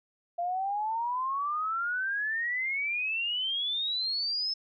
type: exponential sweep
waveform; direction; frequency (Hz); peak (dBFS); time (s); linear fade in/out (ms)
sine; up; 684 to 5274; -28; 0.38-4.54; 10
effects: none